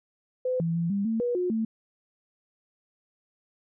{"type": "tone with pitch steps", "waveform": "sine", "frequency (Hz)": [508, 166.1, 168.9, 199.8, 224.4, 484.6, 360.2, 222.7], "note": ["B4", "E3", "E3", "G3", "A3", "B4", "F#4", "A3"], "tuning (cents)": [49, 13, 42, 33, 34, -33, -46, 21], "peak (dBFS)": -24, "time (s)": [0.45, 1.65], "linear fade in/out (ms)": 5, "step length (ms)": 150, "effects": []}